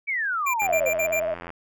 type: exponential sweep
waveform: sine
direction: down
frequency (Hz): 2333 to 495.1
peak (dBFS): -23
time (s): 0.07-0.9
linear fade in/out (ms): 20
type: tone bursts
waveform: square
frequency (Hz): 2373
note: D7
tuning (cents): +17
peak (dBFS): -24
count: 6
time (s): 0.46-1.2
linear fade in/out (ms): 10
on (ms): 80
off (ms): 52
type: click train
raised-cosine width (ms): 0.5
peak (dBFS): -21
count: 77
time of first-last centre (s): 0.62-1.504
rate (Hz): 86
type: tone with vibrato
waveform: sine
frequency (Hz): 636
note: D#5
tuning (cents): +38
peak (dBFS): -23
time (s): 0.69-1.34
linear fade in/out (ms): 2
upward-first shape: sine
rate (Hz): 17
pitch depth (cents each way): 74
effects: none